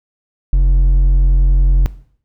sine tone with hard clipping, 44.49 Hz, F1, 33 cents sharp, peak -9 dBFS, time 0.53-1.86 s, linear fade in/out 0 ms, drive 4 dB, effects noise-tail reverb RT60 0.6 s tail -18 dB re dry

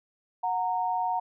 sine tone pair together, 734 / 924.8 Hz, F#5 / A#5, -14 / -14 cents, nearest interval major third, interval 400 cents, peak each -28 dBFS, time 0.43-1.2 s, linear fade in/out 10 ms, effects none

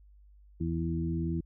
harmonic tone with a mistuned harmonic, 82.41 Hz, E2, in tune, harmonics 1 / 2 / 3 / 4, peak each -34 / -32 / -39 / -35 dBFS, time 0.6-1.41 s, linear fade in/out 10 ms, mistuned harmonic 1, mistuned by -21 cents, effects added 50 Hz sine -54 dBFS peak until 1.45 s

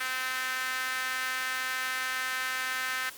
sawtooth tone with high-pass filter, 258.1 Hz, C4, 23 cents flat, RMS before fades -32 dBFS, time 0-3.1 s, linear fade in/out 10 ms, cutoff 1600 Hz, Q 2.8, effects white hiss -47 dBFS RMS until 3.17 s + Opus 32 kbps

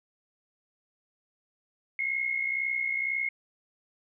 sine tone pair together, 2109 / 2171 Hz, C7 / C#7, +13 / -37 cents, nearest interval minor second, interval 50 cents, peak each -33 / -28 dBFS, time 1.99-3.29 s, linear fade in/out 2 ms, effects none

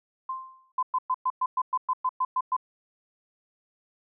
sine tone with exponential decay, 1046.5 Hz, C6, in tune, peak -27 dBFS, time 0.29-0.72 s, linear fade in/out 5 ms, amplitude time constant 93 ms
sine tone bursts, 1021 Hz, C6, 43 cents flat, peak -22 dBFS, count 12, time 0.78-2.566 s, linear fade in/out 5 ms, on 48 ms, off 110 ms
effects none

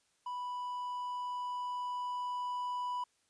triangle tone with level ramp, 987.8 Hz, B5, in tune, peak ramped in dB -35 to -32 dBFS, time 0.26-3.04 s, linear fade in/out 5 ms, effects white hiss -74 dBFS RMS until 3.29 s + resampled to 22050 Hz

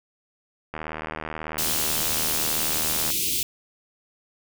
click train, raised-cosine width 0.5 ms, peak -16 dBFS, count 186, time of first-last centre 0.74-3.103 s, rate 78.3 Hz
white band-stop noise, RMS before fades -25 dBFS, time 1.58-3.43 s, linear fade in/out 2 ms, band 430 to 2400 Hz, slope 48 dB/octave
effects none

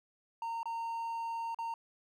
triangle tone with dropouts, 919 Hz, A#5, 25 cents flat, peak -33 dBFS, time 0.42-1.74 s, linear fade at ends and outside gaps 2 ms, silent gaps 0.631-0.656 / 1.546-1.587 s, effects none

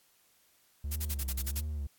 triangle tone with vibrato, 69.9 Hz, C#2, 15 cents sharp, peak -31 dBFS, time 0.84-1.87 s, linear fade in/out 5 ms, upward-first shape sine, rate 1.5 Hz, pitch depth 140 cents each way
blue noise bursts, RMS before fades -36 dBFS, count 8, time 0.91-1.605 s, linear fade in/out 10 ms, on 51 ms, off 41 ms
effects white hiss -67 dBFS RMS until 1.98 s + AAC 64 kbps

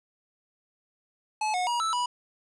square tone with pitch steps, 859 / 728 / 956 / 1316 / 978 Hz, A5 / F#5 / A#5 / E6 / B5, -42 / -28 / +43 / -3 / -17 cents, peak -26 dBFS, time 1.41-2.06 s, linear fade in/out 5 ms, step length 130 ms, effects resampled to 22050 Hz + 9-bit

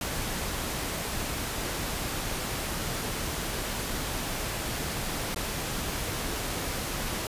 pink noise with dropouts, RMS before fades -32 dBFS, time 0.01-7.27 s, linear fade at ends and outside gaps 2 ms, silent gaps 5.346-5.36 s, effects resampled to 32000 Hz

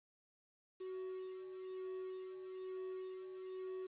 triangle tone with tremolo, 373.9 Hz, F#4, 18 cents sharp, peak -40 dBFS, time 0.8-3.87 s, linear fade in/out 10 ms, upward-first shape sine, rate 1.1 Hz, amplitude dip 45%, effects resampled to 8000 Hz + 11-bit

